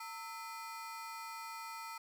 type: ring-modulated tone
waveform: 35% pulse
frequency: 1108.7 Hz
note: C#6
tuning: in tune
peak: -39 dBFS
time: 0-1.98 s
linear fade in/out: 5 ms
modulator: 200 Hz
effects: none